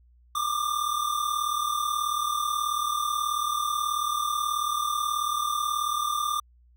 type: tone pair together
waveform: square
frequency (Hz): 1169 / 1207.4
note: D6 / D6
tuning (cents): -8 / +48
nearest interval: minor second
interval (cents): 56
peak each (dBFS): -30 / -28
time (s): 0.35-6.4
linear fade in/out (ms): 5
effects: added 60 Hz sine -55 dBFS peak until 6.76 s